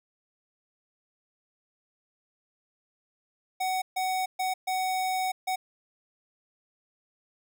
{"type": "tone bursts at uneven times", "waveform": "square", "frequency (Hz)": 748, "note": "F#5", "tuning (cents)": 19, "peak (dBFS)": -27, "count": 5, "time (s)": [[3.6, 3.82], [3.96, 4.26], [4.39, 4.54], [4.67, 5.32], [5.47, 5.56]], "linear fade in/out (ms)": 10, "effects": []}